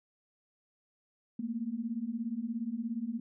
sine beating tone pair, 220 / 237 Hz, A3 / A#3, 0 / +29 cents, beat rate 17 Hz, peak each -37 / -35 dBFS, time 1.39-3.2 s, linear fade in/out 5 ms, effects none

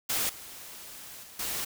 white noise with level steps, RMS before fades -29 / -45 / -49 / -33 dBFS, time 0.09-1.65 s, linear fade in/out 10 ms, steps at 0.29 / 1.23 / 1.39 s, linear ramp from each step 5 ms, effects none

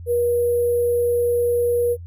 sine tone with sample-and-hold, 480 Hz, B4, 49 cents flat, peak -16 dBFS, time 0.06-1.97 s, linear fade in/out 50 ms, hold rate 11025 Hz, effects noise-tail reverb RT60 0.1 s tail -24 dB re dry + added 86 Hz sine -33 dBFS peak until 2.06 s

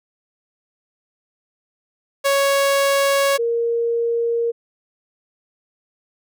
sawtooth / sine tone pair in turn, 555 / 466.7 Hz, C#5 / A#4, +2 / +2 cents, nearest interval minor third, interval 300 cents, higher first, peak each -11 / -17 dBFS, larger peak first, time 2.24-3.38 / 3.38-4.52 s, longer neither, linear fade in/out 20 ms, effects none

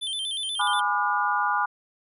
square tone with vibrato, 3322 Hz, G#7, in tune, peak -28 dBFS, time 0.01-0.81 s, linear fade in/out 20 ms, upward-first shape square, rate 8.3 Hz, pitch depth 92 cents each way
sine chord, G# diminished seventh, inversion none, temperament just, 830.6 / 996.7 / 1196.1 / 1435.3 Hz, G#5 / B5 / D6 / F6, 0 / +16 / +31 / +47 cents, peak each -27 dBFS, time 0.59-1.66 s, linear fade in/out 10 ms
effects resampled to 32000 Hz

